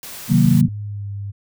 white noise, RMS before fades -34 dBFS, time 0.03-0.61 s, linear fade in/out 0 ms
sine chord, C half-diminished seventh, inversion none, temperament equal, 130.81 / 155.56 / 185 / 233.1 Hz, C3 / Eb3 / Gb3 / Bb3, 0 / 0 / 0 / 0 cents, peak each -16 dBFS, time 0.28-0.69 s, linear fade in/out 50 ms
clicks, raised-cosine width 5 ms, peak -20 dBFS, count 3, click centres 0.331 / 0.46 / 0.683 s
sine tone with pitch glide, 103.83 to 100.47 Hz, G#2 to G2, 0 to +43 cents, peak -25 dBFS, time 0.5-1.32 s, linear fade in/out 20 ms, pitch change -57 cents, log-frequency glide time 0.81-1.09 s
effects none

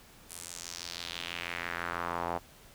sawtooth tone with band-pass filter sweep, 86.1 Hz, F2, 24 cents flat, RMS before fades -38 dBFS, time 0.29-2.39 s, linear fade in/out 20 ms, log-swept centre 10000 to 780 Hz, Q 2.2, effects pink hiss -56 dBFS RMS until 2.74 s

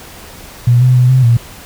sine tone with pitch steps, 121.1 / 126.8 / 125 / 129.8 / 117.9 Hz, B2 / B2 / B2 / C3 / A#2, -34 / +46 / +21 / -13 / +20 cents, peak -5 dBFS, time 0.67-1.37 s, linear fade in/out 5 ms, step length 140 ms, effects pink hiss -34 dBFS RMS until 1.65 s

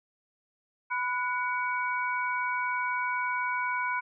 sine tone cluster, 997 / 1469 / 2259 Hz, B5 / F#6 / C#7, +16 / -13 / +32 cents, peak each -30 / -32 / -34 dBFS, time 0.9-4.01 s, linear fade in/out 20 ms, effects none

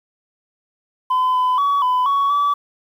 sine tone with pitch steps, 1016 / 1008 / 1131 / 1004 / 1119 / 1150 Hz, B5 / B5 / C#6 / B5 / C#6 / D6, +49 / +35 / +34 / +28 / +16 / -37 cents, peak -12 dBFS, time 1.1-2.54 s, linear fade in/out 10 ms, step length 240 ms, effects tanh soft clip ceiling -13 dBFS + 8-bit

